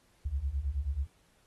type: beating tone pair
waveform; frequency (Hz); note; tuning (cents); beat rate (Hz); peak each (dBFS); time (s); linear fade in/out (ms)
sine; 64 / 73.3; C2 / D2; -38 / -3; 9.3; -34 / -32; 0.25-1.07; 10
effects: pink hiss -68 dBFS RMS until 1.46 s + AAC 32 kbps